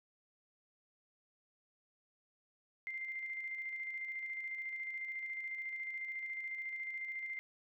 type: tone with tremolo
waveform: sine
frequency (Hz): 2093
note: C7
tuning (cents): 0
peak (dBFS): -38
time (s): 2.87-7.39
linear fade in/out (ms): 0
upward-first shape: square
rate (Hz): 14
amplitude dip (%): 35
effects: none